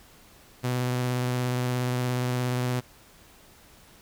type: tone with vibrato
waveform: sawtooth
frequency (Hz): 124.8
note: B2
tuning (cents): +19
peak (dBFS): -21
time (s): 0.63-2.81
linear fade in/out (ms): 20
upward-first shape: square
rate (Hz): 17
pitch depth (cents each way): 13
effects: pink hiss -54 dBFS RMS until 4.01 s